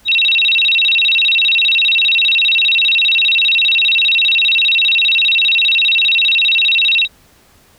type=tone with vibrato; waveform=sine; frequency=3205 Hz; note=G7; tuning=38 cents sharp; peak=-9 dBFS; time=0.05-7.08 s; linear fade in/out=50 ms; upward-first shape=square; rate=15 Hz; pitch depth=300 cents each way; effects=pink hiss -49 dBFS RMS until 7.78 s